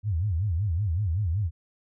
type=tone with vibrato; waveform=sine; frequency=92.5 Hz; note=F#2; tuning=in tune; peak=-23 dBFS; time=0.03-1.51 s; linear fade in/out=50 ms; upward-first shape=sine; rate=5.3 Hz; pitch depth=270 cents each way; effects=none